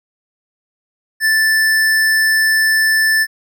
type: tone with hard clipping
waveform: sine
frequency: 1760 Hz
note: A6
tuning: in tune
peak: -12 dBFS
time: 1.2-3.27 s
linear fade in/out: 50 ms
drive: 18 dB
effects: none